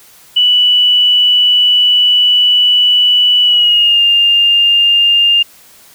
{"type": "tone with pitch glide", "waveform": "sine", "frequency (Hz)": [2960, 2807], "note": ["F#7", "F7"], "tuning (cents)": [0, 8], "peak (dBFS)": -6, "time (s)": [0.36, 5.43], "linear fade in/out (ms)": 10, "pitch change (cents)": -92, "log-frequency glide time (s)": [3.42, 4.02], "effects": ["white hiss -42 dBFS RMS until 5.94 s"]}